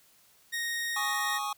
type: tone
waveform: sawtooth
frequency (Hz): 1864.7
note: A#6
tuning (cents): 0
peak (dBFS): -27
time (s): 0.52-1.39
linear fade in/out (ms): 20
type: chord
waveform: square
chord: Ab suspended fourth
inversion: none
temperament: equal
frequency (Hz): 830.6 / 1108.7 / 1244.5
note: Ab5 / Db6 / Eb6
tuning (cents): 0 / 0 / 0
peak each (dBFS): -36 / -35 / -38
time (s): 0.96-1.53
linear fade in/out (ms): 5
effects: white hiss -62 dBFS RMS until 1.57 s